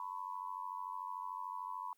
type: tone with amplitude modulation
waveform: sine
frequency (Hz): 996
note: B5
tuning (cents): +14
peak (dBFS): -36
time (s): 0-1.93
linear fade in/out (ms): 2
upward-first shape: sine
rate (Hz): 93.5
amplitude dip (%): 95
effects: white hiss -75 dBFS RMS until 1.97 s + Opus 48 kbps